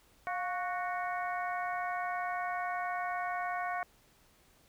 harmonic tone with a mistuned harmonic, 369.3 Hz, F#4, 3 cents flat, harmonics 2 / 3 / 4 / 5 / 6, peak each -35 / -39 / -41 / -43 / -45 dBFS, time 0.27-3.83 s, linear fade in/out 0 ms, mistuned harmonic 2, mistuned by -64 cents, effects pink hiss -65 dBFS RMS until 4.68 s

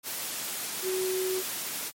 sine tone in noise, 373.6 Hz, F#4, 17 cents sharp, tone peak -27 dBFS, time 0.82-1.43 s, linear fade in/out 50 ms, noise white, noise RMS -34 dBFS, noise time 0.03-1.92 s, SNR +4 dB, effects high-pass 150 Hz 12 dB/octave + MP3 64 kbps

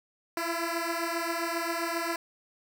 10% pulse beating tone pair, 333.2 / 340.7 Hz, E4 / F4, +19 / -43 cents, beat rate 7.5 Hz, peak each -23 / -25 dBFS, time 0.37-2.16 s, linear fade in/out 2 ms, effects none

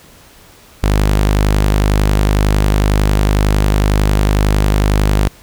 sawtooth tone, 51 Hz, G#1, 31 cents flat, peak -6 dBFS, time 0.83-5.28 s, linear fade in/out 5 ms, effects pink hiss -43 dBFS RMS until 5.42 s

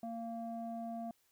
square tone with low-pass filter, 230 Hz, A#3, 23 cents flat, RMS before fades -42 dBFS, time 0.03-1.11 s, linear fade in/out 2 ms, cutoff 640 Hz, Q 4.2, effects white hiss -74 dBFS RMS until 1.31 s

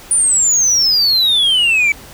sine exponential sweep, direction down, 9490 to 2274 Hz, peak -7 dBFS, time 0.11-1.92 s, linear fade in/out 2 ms, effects tanh soft clip ceiling -9 dBFS + pink hiss -37 dBFS RMS until 2.13 s

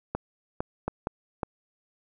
clicks, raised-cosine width 1 ms, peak -14 dBFS, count 5, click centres 0.15 / 0.605 / 0.88 / 1.071 / 1.432 s, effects none

